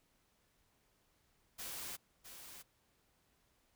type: noise with echo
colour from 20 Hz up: white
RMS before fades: -45 dBFS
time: 1.58-1.97 s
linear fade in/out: 20 ms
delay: 660 ms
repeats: 1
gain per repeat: -8 dB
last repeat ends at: 2.63 s
effects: pink hiss -75 dBFS RMS until 3.75 s